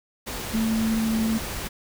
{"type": "tone in noise", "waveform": "sine", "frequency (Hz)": 222.7, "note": "A3", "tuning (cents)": 21, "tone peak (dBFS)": -21, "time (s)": [0.53, 1.39], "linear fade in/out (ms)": 20, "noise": "pink", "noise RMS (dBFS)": -32, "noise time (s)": [0.26, 1.69], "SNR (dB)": 8, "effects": []}